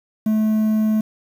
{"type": "tone with quantisation", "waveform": "triangle", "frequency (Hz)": 216.6, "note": "A3", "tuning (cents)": -27, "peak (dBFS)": -13, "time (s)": [0.26, 1.01], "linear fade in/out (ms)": 5, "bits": 7, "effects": []}